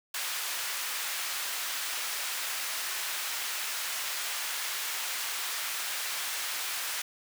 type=high-pass noise; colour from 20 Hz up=pink; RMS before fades=-34 dBFS; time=0.14-7.02 s; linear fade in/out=5 ms; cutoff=1400 Hz; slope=12 dB/octave; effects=none